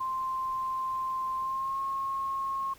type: tone with pitch glide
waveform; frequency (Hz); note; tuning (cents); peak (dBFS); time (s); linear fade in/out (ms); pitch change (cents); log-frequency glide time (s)
sine; 1046.5 to 1082.2; C6 to C#6; 0 to -42; -29; 0-2.74; 10; +58; 1.37-1.78
effects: pink hiss -55 dBFS RMS until 2.78 s